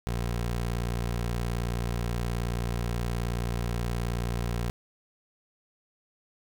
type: tone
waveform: 20% pulse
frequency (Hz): 58.8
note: A#1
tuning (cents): +16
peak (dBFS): -23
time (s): 0.07-4.7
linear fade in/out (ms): 0
effects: none